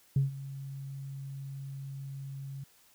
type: tone with ADSR envelope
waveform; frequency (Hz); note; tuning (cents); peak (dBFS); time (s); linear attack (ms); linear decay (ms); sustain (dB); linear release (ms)
sine; 136.9; C#3; -21; -20; 0.16-2.64; 4; 140; -18; 6
effects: tanh soft clip ceiling -19 dBFS + white hiss -63 dBFS RMS until 2.94 s